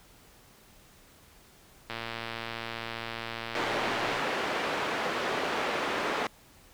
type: click train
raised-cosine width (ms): 0.3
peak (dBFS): -19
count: 265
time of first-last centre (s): 1.9-4.196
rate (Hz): 115
type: band-pass noise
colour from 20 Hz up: pink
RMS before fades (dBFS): -31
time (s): 3.55-6.27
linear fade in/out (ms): 2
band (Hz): 370 to 2600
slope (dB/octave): 12
effects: pink hiss -57 dBFS RMS until 6.73 s